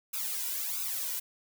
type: noise with flanger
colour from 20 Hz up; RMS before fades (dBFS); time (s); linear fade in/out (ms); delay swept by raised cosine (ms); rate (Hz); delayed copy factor
blue; -34; 0.13-1.2; 10; 0.78 to 2.08; 1.5; +1
effects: none